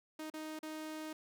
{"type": "tone with dropouts", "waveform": "sawtooth", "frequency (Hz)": 311.4, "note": "D#4", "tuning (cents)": 2, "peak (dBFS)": -38, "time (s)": [0.19, 1.13], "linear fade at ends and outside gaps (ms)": 5, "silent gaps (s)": [[0.301, 0.338], [0.591, 0.629]], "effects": []}